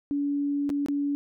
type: tone with dropouts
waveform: sine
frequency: 285.4 Hz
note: D4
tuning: 49 cents flat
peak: -24 dBFS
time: 0.11-1.15 s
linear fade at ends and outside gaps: 0 ms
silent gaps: 0.693-0.701 / 0.861-0.885 s
effects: none